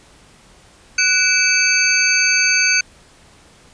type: tone cluster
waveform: sine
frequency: 1484 / 2313 / 2608 / 4575 / 6330 Hz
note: F#6 / D7 / E7 / D8 / G8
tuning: +5 / -27 / -19 / -46 / +16 cents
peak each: -19 dBFS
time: 0.98-2.81 s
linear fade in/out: 5 ms
effects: pink hiss -48 dBFS RMS until 3.73 s + resampled to 22050 Hz